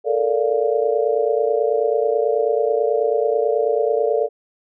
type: chord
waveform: sine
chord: Bb major seventh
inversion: third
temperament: just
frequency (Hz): 437 / 466.2 / 582.7 / 699.2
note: A4 / Bb4 / D5 / F5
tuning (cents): -12 / 0 / -14 / +2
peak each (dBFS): -20 / -20 / -22 / -26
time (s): 0.04-4.29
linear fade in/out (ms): 50
effects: none